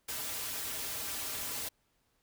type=noise with comb filter; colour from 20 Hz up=white; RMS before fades=-38 dBFS; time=0.08-1.69 s; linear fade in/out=10 ms; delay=5.5 ms; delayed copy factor=-0.95; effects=pink hiss -75 dBFS RMS until 2.22 s